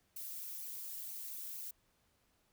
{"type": "noise with flanger", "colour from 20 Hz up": "violet", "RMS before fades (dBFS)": -45, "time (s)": [0.16, 1.71], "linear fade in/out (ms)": 5, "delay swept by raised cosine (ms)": [0.55, 4.25], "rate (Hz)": 2.1, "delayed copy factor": -0.65, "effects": ["pink hiss -75 dBFS RMS until 2.52 s"]}